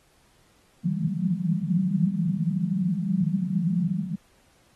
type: band-pass noise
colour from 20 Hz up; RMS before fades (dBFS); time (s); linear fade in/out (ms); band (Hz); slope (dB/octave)
pink; -25; 0.85-4.16; 10; 160 to 200; 96
effects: pink hiss -62 dBFS RMS until 4.75 s + AAC 32 kbps